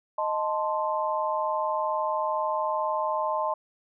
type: chord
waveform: sine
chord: A diminished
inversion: second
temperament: equal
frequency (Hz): 622.3 / 880 / 1046.5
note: Eb5 / A5 / C6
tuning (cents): 0 / 0 / 0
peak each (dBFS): -29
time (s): 0.18-3.54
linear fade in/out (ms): 5
effects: none